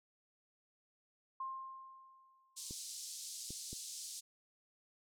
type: tone with exponential decay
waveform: sine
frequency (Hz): 1059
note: C6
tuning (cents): +21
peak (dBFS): -38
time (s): 1.4-2.74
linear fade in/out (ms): 5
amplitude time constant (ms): 290
type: band-pass noise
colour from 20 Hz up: white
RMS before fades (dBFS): -47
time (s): 2.56-4.21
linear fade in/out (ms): 20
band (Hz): 4200 to 9000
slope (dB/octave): 24
type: clicks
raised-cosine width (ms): 3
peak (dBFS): -35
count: 3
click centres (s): 2.709 / 3.506 / 3.73
effects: none

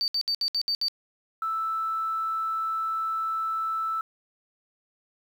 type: tone bursts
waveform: sine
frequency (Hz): 4600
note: D8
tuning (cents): -37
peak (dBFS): -22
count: 7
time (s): 0.01-0.883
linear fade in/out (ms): 0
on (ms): 69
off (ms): 65
type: tone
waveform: sine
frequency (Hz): 1318.5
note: E6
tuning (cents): 0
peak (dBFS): -25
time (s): 1.42-4.01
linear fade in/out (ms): 2
effects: tanh soft clip ceiling -20 dBFS + 9-bit

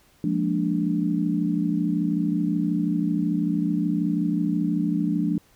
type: chord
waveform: sine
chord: Bb dominant seventh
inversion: second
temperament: equal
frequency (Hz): 174.61 / 207.7 / 233.1 / 293.7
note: F3 / Ab3 / Bb3 / D4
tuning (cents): 0 / 0 / 0 / 0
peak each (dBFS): -25 / -27 / -30 / -25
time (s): 0.24-5.38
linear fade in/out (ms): 2
effects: pink hiss -59 dBFS RMS until 5.55 s

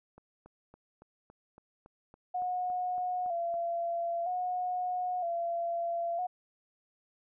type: click train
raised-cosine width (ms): 1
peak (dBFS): -39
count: 13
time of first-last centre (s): 0.18-3.541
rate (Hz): 3.57
type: tone with vibrato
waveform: sine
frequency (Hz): 704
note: F5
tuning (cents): +14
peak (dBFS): -30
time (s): 2.34-6.27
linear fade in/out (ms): 10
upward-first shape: square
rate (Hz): 0.52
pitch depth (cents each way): 54
effects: none

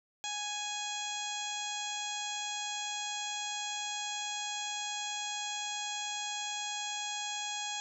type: harmonic tone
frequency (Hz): 830.6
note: G#5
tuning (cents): 0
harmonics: 1 / 2 / 3 / 4 / 5 / 6 / 7 / 8 / 9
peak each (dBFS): -41 / -47 / -44 / -40 / -47 / -52 / -51 / -42 / -46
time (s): 0.24-7.8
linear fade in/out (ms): 0
effects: none

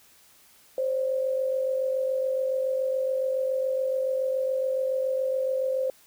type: tone pair together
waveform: sine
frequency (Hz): 523.3 / 570.4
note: C5 / C#5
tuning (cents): 0 / +49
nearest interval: minor second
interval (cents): 149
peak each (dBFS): -24 / -33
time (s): 0.78-5.9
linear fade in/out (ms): 2
effects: white hiss -57 dBFS RMS until 6.06 s

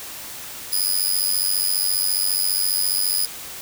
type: tone with amplitude modulation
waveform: 5% pulse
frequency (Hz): 4978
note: D#8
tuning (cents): 0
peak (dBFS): -8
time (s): 0.72-3.26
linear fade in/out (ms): 10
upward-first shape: sine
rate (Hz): 94.7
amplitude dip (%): 95
effects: white hiss -35 dBFS RMS until 3.61 s

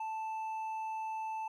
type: tone with hard clipping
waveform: sine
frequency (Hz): 880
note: A5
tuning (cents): 0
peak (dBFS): -37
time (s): 0-1.48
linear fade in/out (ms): 5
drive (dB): 4
effects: none

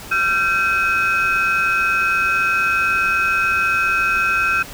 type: tone cluster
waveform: sine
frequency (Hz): 1368 / 1554 / 2537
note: F6 / G6 / D#7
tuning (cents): -36 / -16 / +33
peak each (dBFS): -18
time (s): 0.11-4.63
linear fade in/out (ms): 10
effects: tanh soft clip ceiling -10 dBFS + pink hiss -35 dBFS RMS until 4.73 s

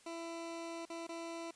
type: tone with dropouts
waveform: 20% pulse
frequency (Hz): 333.7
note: E4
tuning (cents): +21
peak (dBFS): -37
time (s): 0.06-1.51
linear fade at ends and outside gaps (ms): 5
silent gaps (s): 0.854-0.899 / 1.069-1.09
effects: white hiss -64 dBFS RMS until 1.55 s + resampled to 22050 Hz

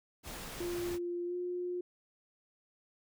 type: noise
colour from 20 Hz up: pink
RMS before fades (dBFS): -44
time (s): 0.23-0.99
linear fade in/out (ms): 50
type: tone with pitch glide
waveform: sine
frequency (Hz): 349.2 to 356.7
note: F4 to F4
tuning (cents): 0 to +37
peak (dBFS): -34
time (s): 0.6-1.81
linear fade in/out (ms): 5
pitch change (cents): +37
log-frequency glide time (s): 1.26-1.35
effects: none

